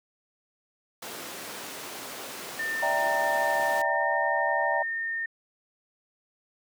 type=noise; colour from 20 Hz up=pink; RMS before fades=-37 dBFS; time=1.02-3.82 s; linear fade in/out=5 ms
type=tone with pitch glide; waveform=sine; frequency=1800 to 1824.1 Hz; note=A6 to A#6; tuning=+39 to -38 cents; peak=-28 dBFS; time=2.59-5.26 s; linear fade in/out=5 ms; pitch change=+23 cents; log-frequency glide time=3.75-4.06 s
type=chord; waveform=sine; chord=E half-diminished seventh; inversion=third; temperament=equal; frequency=587.3 / 659.3 / 784 / 932.3 Hz; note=D5 / E5 / G5 / Bb5; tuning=0 / 0 / 0 / 0 cents; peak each=-30 / -30 / -30 / -29 dBFS; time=2.82-4.83 s; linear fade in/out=10 ms
effects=high-pass 300 Hz 12 dB/octave